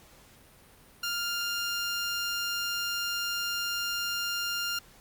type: tone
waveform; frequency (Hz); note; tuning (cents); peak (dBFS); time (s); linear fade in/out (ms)
15% pulse; 1400; F6; +4; -23; 1.03-4.79; 5
effects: pink hiss -56 dBFS RMS until 5 s + Opus 48 kbps